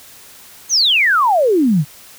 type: exponential sweep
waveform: sine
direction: down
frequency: 6645 to 135.2 Hz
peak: -10 dBFS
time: 0.69-1.85 s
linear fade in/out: 50 ms
effects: white hiss -41 dBFS RMS until 2.18 s